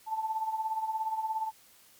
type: tone with tremolo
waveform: sine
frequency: 880 Hz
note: A5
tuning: in tune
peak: -26 dBFS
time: 0.06-1.52 s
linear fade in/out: 50 ms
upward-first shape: triangle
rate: 17 Hz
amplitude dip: 75%
effects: white hiss -59 dBFS RMS until 1.99 s + MP3 96 kbps